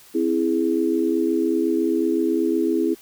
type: chord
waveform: sine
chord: C augmented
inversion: none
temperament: equal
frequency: 261.6 / 329.6 / 415.3 Hz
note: C4 / E4 / G#4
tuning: 0 / 0 / 0 cents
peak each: -24 / -20 / -24 dBFS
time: 0.14-2.95 s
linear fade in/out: 20 ms
effects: white hiss -49 dBFS RMS until 3.01 s